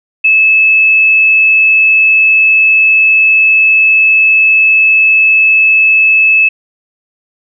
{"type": "tone", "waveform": "sine", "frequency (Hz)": 2605, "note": "E7", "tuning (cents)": -21, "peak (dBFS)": -4, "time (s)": [0.24, 6.49], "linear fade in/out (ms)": 10, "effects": []}